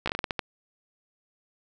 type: slowing click train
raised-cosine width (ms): 0.3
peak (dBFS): -11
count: 9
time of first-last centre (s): 0.06-0.392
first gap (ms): 15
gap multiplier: 1.28
effects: none